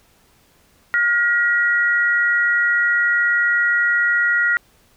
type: tone pair together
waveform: sine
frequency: 1424 / 1909.6 Hz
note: F6 / A#6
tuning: +33 / +41 cents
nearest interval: perfect fourth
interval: 508 cents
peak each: -17 dBFS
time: 0.94-4.57 s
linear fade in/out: 0 ms
effects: pink hiss -56 dBFS RMS until 4.96 s